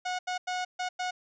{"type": "tone bursts at uneven times", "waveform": "sawtooth", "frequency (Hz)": 730, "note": "F#5", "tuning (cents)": -24, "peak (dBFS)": -26, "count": 5, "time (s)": [[0.05, 0.19], [0.27, 0.38], [0.47, 0.65], [0.79, 0.89], [0.99, 1.11]], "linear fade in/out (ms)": 10, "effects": ["resampled to 16000 Hz"]}